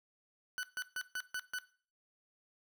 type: tone bursts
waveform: 40% pulse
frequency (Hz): 1494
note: F#6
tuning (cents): +16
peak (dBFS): -35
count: 6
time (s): 0.58-1.586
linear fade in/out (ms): 0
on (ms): 51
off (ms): 140
effects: noise-tail reverb RT60 0.4 s tail -17 dB re dry